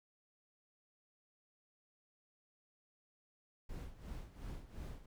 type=noise with tremolo; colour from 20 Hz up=brown; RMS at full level=-45 dBFS; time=3.69-5.06 s; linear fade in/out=5 ms; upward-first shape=sine; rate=2.8 Hz; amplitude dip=75%; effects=none